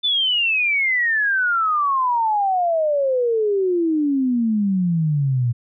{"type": "exponential sweep", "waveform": "sine", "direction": "down", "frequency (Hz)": [3547, 116.54], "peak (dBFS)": -16, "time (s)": [0.03, 5.53], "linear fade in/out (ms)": 20, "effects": []}